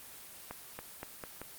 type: accelerating click train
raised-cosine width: 0.5 ms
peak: -25 dBFS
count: 5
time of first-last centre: 0.51-1.416 s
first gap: 280 ms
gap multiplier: 0.86
effects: white hiss -50 dBFS RMS until 1.58 s + Opus 24 kbps